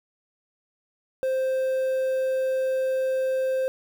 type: tone with quantisation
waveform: triangle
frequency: 523.3 Hz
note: C5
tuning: in tune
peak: -20 dBFS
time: 1.23-3.68 s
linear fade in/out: 0 ms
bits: 8
effects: none